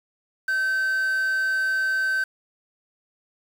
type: tone with quantisation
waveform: triangle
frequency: 1543 Hz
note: G6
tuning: 28 cents flat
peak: -19 dBFS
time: 0.48-2.24 s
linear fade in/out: 5 ms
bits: 7
effects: none